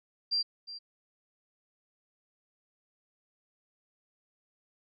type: tone with echo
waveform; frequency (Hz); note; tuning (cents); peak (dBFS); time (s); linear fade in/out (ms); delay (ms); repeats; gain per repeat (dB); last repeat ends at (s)
sine; 4725; D8; +10; -26; 0.31-0.43; 20; 360; 1; -14; 0.79
effects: none